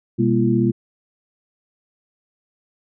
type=tone cluster; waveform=sine; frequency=125.3 / 202.6 / 239.1 / 341.3 Hz; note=B2 / G#3 / A#3 / F4; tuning=+25 / -43 / +44 / -40 cents; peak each=-20 dBFS; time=0.18-0.72 s; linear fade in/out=20 ms; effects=none